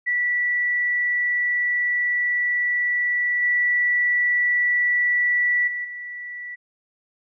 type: tone with level steps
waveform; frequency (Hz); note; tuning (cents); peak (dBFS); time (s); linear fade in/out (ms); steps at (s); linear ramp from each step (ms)
sine; 1956; B6; -17; -19 / -17 / -25 / -31; 0.06-6.56; 20; 3.42 / 5.67 / 5.84; 10
effects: none